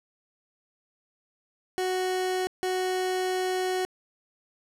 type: tone bursts at uneven times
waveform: 30% pulse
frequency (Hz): 370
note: F#4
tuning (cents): 0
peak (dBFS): -23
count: 2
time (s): 1.78-2.47 / 2.63-3.85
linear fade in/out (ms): 0
effects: low-pass 12000 Hz 12 dB/octave + 10-bit